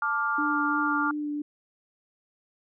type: chord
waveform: sine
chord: D minor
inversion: second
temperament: equal with one note detuned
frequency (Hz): 880 / 1174.7 / 1403.4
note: A5 / D6 / F6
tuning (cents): 0 / 0 / +8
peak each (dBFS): -32 / -28 / -27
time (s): 0.02-1.11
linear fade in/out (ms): 2
type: tone with vibrato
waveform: sine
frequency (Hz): 296.2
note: D4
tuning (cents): +15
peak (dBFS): -28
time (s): 0.38-1.42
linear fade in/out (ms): 5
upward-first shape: sine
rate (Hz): 2.9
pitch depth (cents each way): 14
effects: none